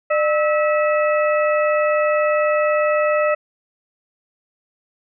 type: harmonic tone with a mistuned harmonic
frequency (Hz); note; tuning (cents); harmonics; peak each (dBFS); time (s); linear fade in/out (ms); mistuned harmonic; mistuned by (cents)
649; E5; -27; 1 / 2 / 3 / 4; -16 / -22 / -26 / -28; 0.1-3.35; 10; 1; -130
effects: none